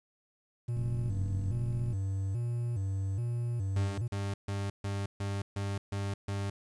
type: tone with vibrato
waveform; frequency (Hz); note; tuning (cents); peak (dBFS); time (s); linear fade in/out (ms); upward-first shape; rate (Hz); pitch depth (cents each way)
triangle; 107.6; A2; -38; -28; 0.68-4.08; 10; square; 1.2; 180
type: click train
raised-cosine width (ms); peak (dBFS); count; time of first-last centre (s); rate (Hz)
5; -28; 53; 0.77-1.928; 44.9
type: tone bursts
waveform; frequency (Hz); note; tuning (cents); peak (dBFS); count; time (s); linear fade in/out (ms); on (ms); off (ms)
40% pulse; 99.5; G2; +26; -31; 8; 3.76-6.5; 5; 220; 140
effects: resampled to 22050 Hz + 10-bit